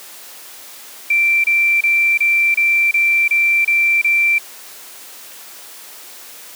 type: tone bursts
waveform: sine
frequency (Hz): 2349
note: D7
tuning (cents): 0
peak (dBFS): -11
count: 9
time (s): 1.1-4.384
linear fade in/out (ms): 5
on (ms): 340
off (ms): 28
effects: white hiss -37 dBFS RMS until 6.55 s + high-pass 300 Hz 12 dB/octave